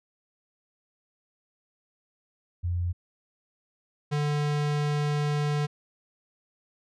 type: tone pair in turn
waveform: sine / square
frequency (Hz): 87.7 / 147.49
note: F2 / D3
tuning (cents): +8 / +8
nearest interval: major sixth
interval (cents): 900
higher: second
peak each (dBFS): -25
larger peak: neither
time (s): 2.63-2.93 / 4.11-5.67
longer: second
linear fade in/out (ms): 20
effects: low-pass 6000 Hz 12 dB/octave